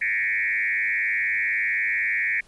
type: tone with frequency modulation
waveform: sine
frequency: 2041 Hz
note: C7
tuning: 44 cents flat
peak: -21 dBFS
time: 0.01-2.41 s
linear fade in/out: 10 ms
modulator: 104 Hz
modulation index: 2.9
effects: pink hiss -56 dBFS RMS until 2.47 s + resampled to 24000 Hz